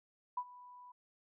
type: tone with ADSR envelope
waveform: sine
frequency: 988 Hz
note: B5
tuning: in tune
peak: -32 dBFS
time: 0.37-0.92 s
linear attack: 6 ms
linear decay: 58 ms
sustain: -20 dB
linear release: 7 ms
effects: none